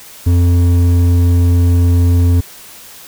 sine tone with hard clipping, 87.31 Hz, F2, in tune, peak -9 dBFS, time 0.26-2.41 s, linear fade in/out 10 ms, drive 8 dB, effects white hiss -36 dBFS RMS until 3.07 s

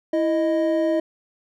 triangle tone pair together, 329.7 / 622.3 Hz, E4 / D#5, 0 / 0 cents, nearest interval major seventh, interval 1100 cents, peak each -19 dBFS, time 0.13-1 s, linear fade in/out 5 ms, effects none

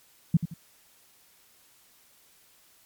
sine tone with echo, 165.5 Hz, E3, 7 cents sharp, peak -15 dBFS, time 0.34-0.37 s, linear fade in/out 5 ms, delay 85 ms, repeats 2, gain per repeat -10 dB, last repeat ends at 0.54 s, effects white hiss -60 dBFS RMS until 2.85 s + MP3 96 kbps

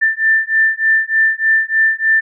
sine beating tone pair, 1777 / 1780.3 Hz, A6 / A6, +17 / +20 cents, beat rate 3.3 Hz, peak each -14 dBFS, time 0.01-2.21 s, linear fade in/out 20 ms, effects none

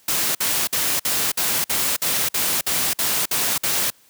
white noise bursts, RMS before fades -21 dBFS, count 12, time 0.08-3.903 s, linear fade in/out 5 ms, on 270 ms, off 53 ms, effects white hiss -55 dBFS RMS until 4.09 s + high-pass 80 Hz 12 dB/octave

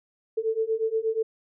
sine beating tone pair, 440 / 448.4 Hz, A4 / A4, 0 / +33 cents, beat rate 8.4 Hz, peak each -27 / -26 dBFS, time 0.37-1.23 s, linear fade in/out 10 ms, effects none

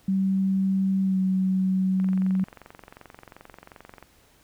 sine tone with pitch glide, 192 to 188.27 Hz, G3 to F#3, -36 to +30 cents, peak -20 dBFS, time 0.08-2.44 s, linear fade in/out 5 ms, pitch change -34 cents, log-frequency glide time 1.03-1.18 s
click train, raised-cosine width 0.5 ms, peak -28 dBFS, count 47, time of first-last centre 2-4.026 s, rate 22.7 Hz
effects pink hiss -59 dBFS RMS until 4.43 s

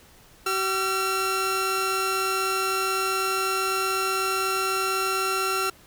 sawtooth tone pair together, 381.1 / 1358 Hz, G4 / F6, -49 / -49 cents, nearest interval octave + minor seventh, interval 2200 cents, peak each -24 / -21 dBFS, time 0.46-5.7 s, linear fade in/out 5 ms, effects pink hiss -53 dBFS RMS until 5.86 s

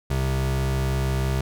square tone pair together, 65.5 / 131.38 Hz, C2 / C3, +2 / +7 cents, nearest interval octave, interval 1205 cents, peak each -25 dBFS, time 0.1-1.41 s, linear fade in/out 5 ms, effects none

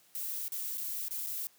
violet noise with dropouts, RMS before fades -37 dBFS, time 0.15-1.47 s, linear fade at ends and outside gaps 0 ms, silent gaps 0.481-0.52 / 0.773-0.779 / 1.083-1.109 / 1.264-1.269 s, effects white hiss -64 dBFS RMS until 1.58 s + high-pass 100 Hz 12 dB/octave

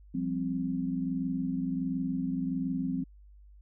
sine chord, F suspended second, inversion none, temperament equal, 174.61 / 196 / 261.6 Hz, F3 / G3 / C4, 0 / 0 / 0 cents, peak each -34 / -36 / -31 dBFS, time 0.14-3.04 s, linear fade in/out 10 ms, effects added 50 Hz sine -51 dBFS peak until 3.61 s

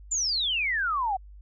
sine exponential sweep, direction down, 7360 to 733 Hz, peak -24 dBFS, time 0.11-1.17 s, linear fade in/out 10 ms, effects added 50 Hz sine -44 dBFS peak until 1.41 s

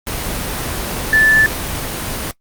sine tone in noise, 1750 Hz, A6, 10 cents flat, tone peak -8 dBFS, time 1.13-1.46 s, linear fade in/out 0 ms, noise pink, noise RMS -22 dBFS, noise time 0.07-2.31 s, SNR +11 dB, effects noise-tail reverb RT60 0.1 s tail -22 dB re dry + Opus 24 kbps

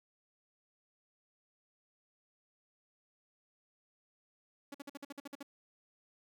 sawtooth tone bursts, 282.2 Hz, C#4, 31 cents sharp, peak -39 dBFS, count 10, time 4.72-5.429 s, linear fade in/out 5 ms, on 25 ms, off 51 ms, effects none

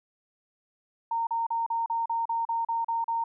sine tone bursts, 920 Hz, A#5, 23 cents flat, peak -25 dBFS, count 11, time 1.11-3.24 s, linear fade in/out 5 ms, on 160 ms, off 37 ms, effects none

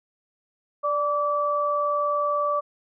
sine tone pair together, 587 / 1156.5 Hz, D5 / D6, -1 / -27 cents, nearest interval octave, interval 1174 cents, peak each -25 / -23 dBFS, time 0.83-2.61 s, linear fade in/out 20 ms, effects none

